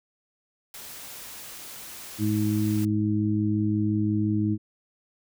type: noise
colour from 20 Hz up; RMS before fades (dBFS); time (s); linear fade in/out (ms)
white; -41; 0.74-2.85; 2
type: harmonic tone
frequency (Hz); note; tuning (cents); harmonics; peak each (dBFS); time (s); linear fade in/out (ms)
105.7; G#2; +31; 1 / 2 / 3; -26 / -26 / -26; 2.18-4.58; 50
effects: none